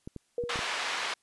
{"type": "clicks", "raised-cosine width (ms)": 3, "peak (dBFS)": -26, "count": 5, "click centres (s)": [0.075, 0.163, 0.438, 0.558, 0.591]}
{"type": "tone with exponential decay", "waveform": "sine", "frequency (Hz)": 480, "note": "B4", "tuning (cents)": -49, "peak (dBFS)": -26, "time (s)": [0.38, 0.78], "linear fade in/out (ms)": 2, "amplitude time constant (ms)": 86}
{"type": "band-pass noise", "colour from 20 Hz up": "pink", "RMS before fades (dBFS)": -33, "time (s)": [0.49, 1.14], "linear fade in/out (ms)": 5, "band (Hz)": [970, 4200], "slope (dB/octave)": 12}
{"effects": ["white hiss -71 dBFS RMS until 1.22 s", "resampled to 24000 Hz"]}